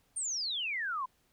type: exponential sweep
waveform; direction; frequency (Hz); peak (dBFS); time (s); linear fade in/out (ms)
sine; down; 9150 to 987.8; -32; 0.16-1.06; 10
effects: pink hiss -71 dBFS RMS until 1.32 s